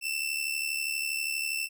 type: tone with amplitude modulation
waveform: sawtooth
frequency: 2671 Hz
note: E7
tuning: 22 cents sharp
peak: -23 dBFS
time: 0.01-1.69 s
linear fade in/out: 50 ms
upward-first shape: sine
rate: 72.4 Hz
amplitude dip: 65%
effects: none